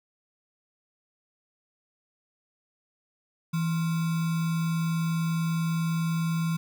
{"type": "tone with sample-and-hold", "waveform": "sine", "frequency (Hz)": 164.81, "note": "E3", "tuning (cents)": 0, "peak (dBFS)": -24, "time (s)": [3.53, 6.57], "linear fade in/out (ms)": 10, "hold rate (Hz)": 1225, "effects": []}